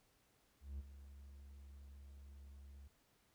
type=tone with ADSR envelope; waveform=triangle; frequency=69.3 Hz; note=C#2; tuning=in tune; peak=-40 dBFS; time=0.6-2.88 s; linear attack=190 ms; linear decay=30 ms; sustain=-12 dB; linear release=9 ms; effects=pink hiss -75 dBFS RMS until 3.34 s